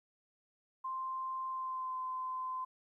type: tone with pitch glide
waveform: sine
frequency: 1046.5 to 1030.3 Hz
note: C6 to C6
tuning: 0 to -27 cents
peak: -36 dBFS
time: 0.84-2.65 s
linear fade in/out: 10 ms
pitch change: -27 cents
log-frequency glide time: 1.49-1.97 s
effects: 13-bit